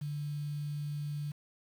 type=tone with quantisation; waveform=sine; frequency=146.83 Hz; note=D3; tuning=in tune; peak=-34 dBFS; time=0.01-1.32 s; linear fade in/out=10 ms; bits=9; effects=none